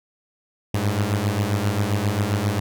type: beating tone pair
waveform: sawtooth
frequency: 99.1 / 106.6 Hz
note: G2 / G#2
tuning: +19 / +46 cents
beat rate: 7.5 Hz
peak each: -19 / -19 dBFS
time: 0.74-2.6 s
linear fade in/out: 5 ms
effects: none